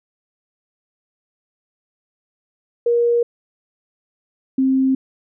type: tone pair in turn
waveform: sine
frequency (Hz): 473.5 / 264.4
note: A#4 / C4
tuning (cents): +27 / +18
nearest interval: minor seventh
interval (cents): 1009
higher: first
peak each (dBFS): -13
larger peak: neither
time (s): 2.86-3.23 / 4.58-4.95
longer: neither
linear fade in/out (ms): 5
effects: none